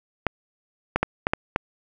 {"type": "clicks", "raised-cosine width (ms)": 0.5, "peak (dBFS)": -5, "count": 6, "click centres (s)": [0.267, 0.96, 1.03, 1.269, 1.335, 1.561], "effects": []}